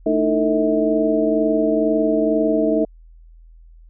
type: tone cluster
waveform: sine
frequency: 221.5 / 305.7 / 327.8 / 449.2 / 641 Hz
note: A3 / D#4 / E4 / A4 / E5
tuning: +12 / -30 / -10 / +36 / -49 cents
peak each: -24 / -19 / -27 / -21 / -20 dBFS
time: 0.06-2.85 s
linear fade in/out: 5 ms
effects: added 41 Hz sine -42 dBFS peak until 3.89 s